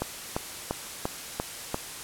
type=click train; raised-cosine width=1 ms; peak=-13 dBFS; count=6; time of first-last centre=0.02-1.744 s; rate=2.9 Hz; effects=white hiss -39 dBFS RMS until 2.03 s + low-pass 12000 Hz 12 dB/octave